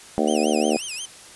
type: harmonic tone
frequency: 75.9 Hz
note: D#2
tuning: 42 cents flat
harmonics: 3 / 4 / 5 / 6 / 7 / 8 / 9 / 10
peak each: -24 / -25 / -26 / -27 / -27 / -28 / -29 / -29 dBFS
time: 0.18-0.77 s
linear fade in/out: 0 ms
type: tone with vibrato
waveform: 15% pulse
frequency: 2794 Hz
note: F7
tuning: in tune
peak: -22 dBFS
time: 0.27-1.06 s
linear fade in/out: 10 ms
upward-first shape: sine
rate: 5.6 Hz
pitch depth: 220 cents each way
effects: white hiss -44 dBFS RMS until 1.35 s + resampled to 24000 Hz